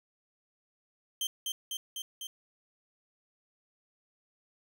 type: tone with echo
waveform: sawtooth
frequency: 3136 Hz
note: G7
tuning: in tune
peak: -27 dBFS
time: 1.21-1.27 s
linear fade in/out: 2 ms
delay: 250 ms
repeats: 4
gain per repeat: -2 dB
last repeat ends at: 2.27 s
effects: none